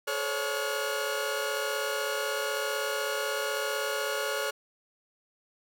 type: tone cluster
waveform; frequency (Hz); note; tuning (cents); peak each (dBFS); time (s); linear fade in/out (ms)
sawtooth; 431 / 525 / 561 / 1433; A4 / C5 / C#5 / F6; -36 / +6 / +21 / +44; -31 / -36 / -29 / -30; 0.07-4.51; 10
effects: none